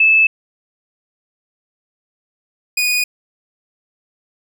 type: tone pair in turn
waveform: sine / sawtooth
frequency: 2618 / 2471 Hz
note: E7 / D#7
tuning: -13 / -13 cents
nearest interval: minor second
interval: 100 cents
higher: first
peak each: -8 / -11 dBFS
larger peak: first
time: 0-0.27 / 2.77-3.04 s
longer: neither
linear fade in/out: 5 ms
effects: none